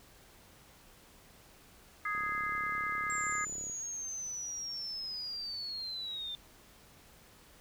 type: harmonic tone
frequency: 415.3 Hz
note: G#4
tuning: in tune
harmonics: 3 / 4 / 5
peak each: -35 / -38 / -37 dBFS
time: 2.05-3.45 s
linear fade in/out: 5 ms
type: click train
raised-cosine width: 2 ms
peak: -37 dBFS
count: 55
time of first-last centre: 2.15-3.697 s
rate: 34.9 Hz
type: linear sweep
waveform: sine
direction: down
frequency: 7459 to 3565 Hz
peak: -37 dBFS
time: 3.1-6.35 s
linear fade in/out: 0 ms
effects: pink hiss -59 dBFS RMS until 7.6 s